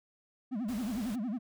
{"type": "tone with vibrato", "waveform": "triangle", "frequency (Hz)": 228.5, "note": "A#3", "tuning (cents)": -34, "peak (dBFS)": -30, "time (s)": [0.51, 1.39], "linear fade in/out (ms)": 20, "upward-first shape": "sine", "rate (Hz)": 11, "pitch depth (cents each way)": 240}
{"type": "noise", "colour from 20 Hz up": "pink", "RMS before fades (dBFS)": -47, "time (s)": [0.68, 1.16], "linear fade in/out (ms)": 10}
{"effects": []}